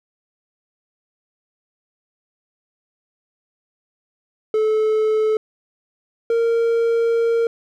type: tone pair in turn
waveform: triangle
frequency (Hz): 433.8 / 462.1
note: A4 / A#4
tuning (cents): -25 / -15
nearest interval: minor second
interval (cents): 110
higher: second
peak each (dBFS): -13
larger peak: neither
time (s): 4.54-5.37 / 6.3-7.47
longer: second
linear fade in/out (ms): 2
effects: none